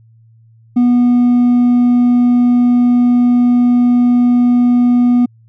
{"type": "tone with hard clipping", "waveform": "sine", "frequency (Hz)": 244, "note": "B3", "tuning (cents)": -21, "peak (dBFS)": -8, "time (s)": [0.76, 5.26], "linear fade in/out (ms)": 10, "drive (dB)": 2, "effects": ["added 113 Hz sine -43 dBFS peak until 5.48 s"]}